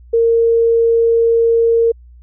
sine tone, 460.8 Hz, A#4, 20 cents flat, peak -9 dBFS, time 0.13-1.92 s, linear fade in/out 10 ms, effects added 60 Hz sine -38 dBFS peak until 2.22 s

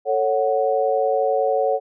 sine chord, F# minor, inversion first, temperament just, 444 / 555 / 740 Hz, A4 / C#5 / F#5, +16 / +2 / 0 cents, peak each -22 / -20 / -22 dBFS, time 0.05-1.8 s, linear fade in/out 50 ms, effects none

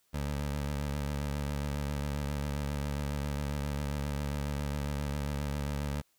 20% pulse tone with vibrato, 71.9 Hz, D2, 36 cents flat, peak -27 dBFS, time 0.13-6.02 s, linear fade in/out 20 ms, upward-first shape sine, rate 7.4 Hz, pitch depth 48 cents each way, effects white hiss -72 dBFS RMS until 6.18 s

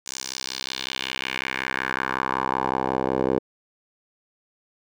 10% pulse tone with band-pass filter sweep, 65.41 Hz, C2, in tune, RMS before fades -27 dBFS, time 0.06-3.39 s, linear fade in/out 5 ms, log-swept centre 6800 to 480 Hz, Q 2.2, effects none

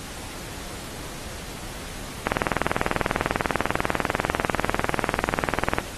click train, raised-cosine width 0.5 ms, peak -5 dBFS, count 72, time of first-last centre 2.27-5.785 s, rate 20.2 Hz, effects pink hiss -37 dBFS RMS until 5.97 s + AAC 32 kbps

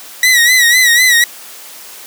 sawtooth tone with vibrato, 1946 Hz, B6, 26 cents flat, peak -3 dBFS, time 0.23-1.24 s, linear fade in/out 2 ms, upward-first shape sine, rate 4 Hz, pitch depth 80 cents each way, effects white hiss -33 dBFS RMS until 2.06 s + high-pass 300 Hz 12 dB/octave

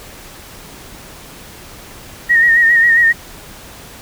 sine tone with vibrato, 1864.7 Hz, A#6, in tune, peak -7 dBFS, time 2.29-3.13 s, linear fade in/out 20 ms, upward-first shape sine, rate 7.4 Hz, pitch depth 48 cents each way, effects pink hiss -36 dBFS RMS until 4.01 s

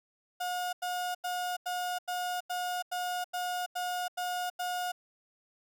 35% pulse tone bursts, 719 Hz, F#5, 50 cents flat, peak -30 dBFS, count 11, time 0.4-4.92 s, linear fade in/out 10 ms, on 330 ms, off 89 ms, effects none

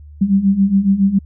sine beating tone pair, 191.7 / 198.9 Hz, G3 / G3, -38 / +25 cents, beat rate 7.2 Hz, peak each -16 / -12 dBFS, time 0.21-1.19 s, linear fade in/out 10 ms, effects added 74 Hz sine -35 dBFS peak until 1.25 s

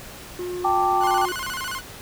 triangle tone with pitch glide, 358.2 to 360.3 Hz, F4 to F#4, +44 to -46 cents, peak -25 dBFS, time 0.39-1.32 s, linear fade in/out 2 ms, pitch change +10 cents, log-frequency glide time 0.78-0.86 s
sine chord, G suspended second, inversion none, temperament equal, 784 / 880 / 1174.7 Hz, G5 / A5 / D6, 0 / 0 / 0 cents, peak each -20 / -25 / -23 dBFS, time 0.64-1.26 s, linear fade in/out 10 ms
sawtooth tone with vibrato, 1252 Hz, D#6, 10 cents sharp, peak -24 dBFS, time 1-1.82 s, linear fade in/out 50 ms, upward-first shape square, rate 14 Hz, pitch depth 290 cents each way
effects pink hiss -40 dBFS RMS until 2.01 s

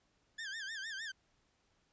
sawtooth tone with vibrato, 1686 Hz, G#6, 26 cents sharp, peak -37 dBFS, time 0.38-1.12 s, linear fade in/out 10 ms, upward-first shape sine, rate 6.5 Hz, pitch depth 150 cents each way, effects pink hiss -75 dBFS RMS until 1.92 s + resampled to 16000 Hz

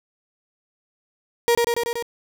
35% pulse tone with echo, 471.3 Hz, A#4, 19 cents sharp, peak -13 dBFS, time 1.48-1.55 s, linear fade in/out 0 ms, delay 95 ms, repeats 5, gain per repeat -2 dB, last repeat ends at 2.025 s, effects none

